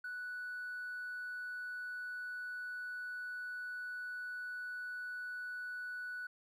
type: tone with hard clipping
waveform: triangle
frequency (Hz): 1480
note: F#6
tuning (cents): 0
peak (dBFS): -40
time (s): 0.04-6.27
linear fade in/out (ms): 5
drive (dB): 2
effects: none